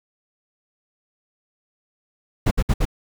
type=noise bursts; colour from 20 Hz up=brown; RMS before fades=-17 dBFS; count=4; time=2.46-2.854 s; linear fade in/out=10 ms; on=52 ms; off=62 ms; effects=none